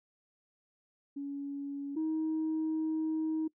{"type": "tone pair in turn", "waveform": "sine", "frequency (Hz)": [281.5, 316], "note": ["C#4", "D#4"], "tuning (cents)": [27, 27], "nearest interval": "major second", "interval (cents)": 200, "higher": "second", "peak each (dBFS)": [-35, -28], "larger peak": "second", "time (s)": [[1.16, 1.96], [1.96, 3.48]], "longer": "second", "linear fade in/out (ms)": 10, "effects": ["noise-tail reverb RT60 0.1 s tail -22 dB re dry", "tanh soft clip ceiling -27 dBFS"]}